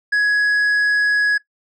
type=tone with tanh clipping; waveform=sine; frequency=1674 Hz; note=G#6; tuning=13 cents sharp; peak=-14 dBFS; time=0.12-1.38 s; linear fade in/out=10 ms; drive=4 dB; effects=noise-tail reverb RT60 0.1 s tail -18 dB re dry